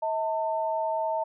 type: tone pair together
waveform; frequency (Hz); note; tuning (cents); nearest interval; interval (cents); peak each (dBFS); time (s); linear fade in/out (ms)
sine; 641 / 897.4; E5 / A5; -49 / +34; tritone; 583; -28; 0.02-1.24; 10
effects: none